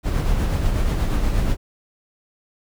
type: noise with tremolo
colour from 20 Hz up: brown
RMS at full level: -18 dBFS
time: 0.03-1.57 s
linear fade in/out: 50 ms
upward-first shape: sine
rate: 8.3 Hz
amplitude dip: 35%
effects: none